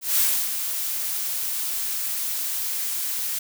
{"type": "noise with ADSR envelope", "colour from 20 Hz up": "blue", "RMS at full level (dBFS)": -19, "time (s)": [0.01, 3.39], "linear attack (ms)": 170, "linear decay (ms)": 300, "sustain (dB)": -8, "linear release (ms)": 6, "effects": []}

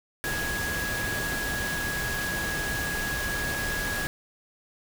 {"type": "tone in noise", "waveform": "sine", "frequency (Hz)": 1661.2, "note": "G#6", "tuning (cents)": 0, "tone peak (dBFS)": -30, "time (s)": [0.24, 4.07], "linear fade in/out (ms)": 0, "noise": "pink", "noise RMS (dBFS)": -32, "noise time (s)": [0.24, 4.07], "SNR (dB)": -1, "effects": []}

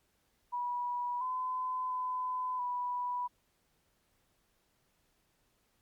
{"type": "tone with pitch steps", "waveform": "sine", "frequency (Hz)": [975, 1016, 1010, 984], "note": ["B5", "B5", "B5", "B5"], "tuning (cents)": [-23, 49, 39, -7], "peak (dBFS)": -32, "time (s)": [0.52, 3.28], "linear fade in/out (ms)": 20, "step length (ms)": 690, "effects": ["pink hiss -74 dBFS RMS until 5.81 s", "MP3 96 kbps"]}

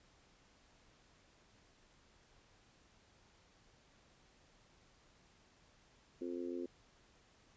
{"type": "harmonic tone", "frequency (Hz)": 87.31, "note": "F2", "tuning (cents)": 0, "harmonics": [3, 4, 5, 6], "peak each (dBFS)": [-44, -42, -49, -53], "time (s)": [6.21, 6.66], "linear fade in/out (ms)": 5, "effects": ["pink hiss -68 dBFS RMS until 7.56 s", "resampled to 16000 Hz"]}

